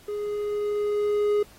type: tone with level ramp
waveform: triangle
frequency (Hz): 415.3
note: G#4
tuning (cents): 0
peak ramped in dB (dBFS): -26 to -17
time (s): 0.08-1.43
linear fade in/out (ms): 5
effects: pink hiss -53 dBFS RMS until 1.58 s + AAC 48 kbps